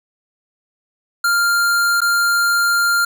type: tone with dropouts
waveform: square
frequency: 1396.9 Hz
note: F6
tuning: in tune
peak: -14 dBFS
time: 1.24-3.05 s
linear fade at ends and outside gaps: 5 ms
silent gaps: 2.006-2.016 s
effects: none